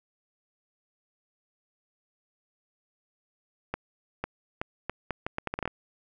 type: accelerating click train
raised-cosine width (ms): 0.5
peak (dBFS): -15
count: 13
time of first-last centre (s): 3.74-5.677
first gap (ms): 500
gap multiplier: 0.75
effects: none